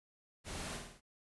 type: noise with echo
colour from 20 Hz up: pink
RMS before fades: -44 dBFS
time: 0.44-0.8 s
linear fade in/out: 50 ms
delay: 53 ms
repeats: 4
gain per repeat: -4 dB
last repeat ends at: 1.012 s
effects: resampled to 24000 Hz